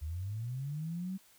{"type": "linear sweep", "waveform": "sine", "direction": "up", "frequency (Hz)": [71.9, 194.3], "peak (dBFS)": -35, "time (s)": [0.01, 1.18], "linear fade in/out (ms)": 20, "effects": ["white hiss -63 dBFS RMS until 1.38 s"]}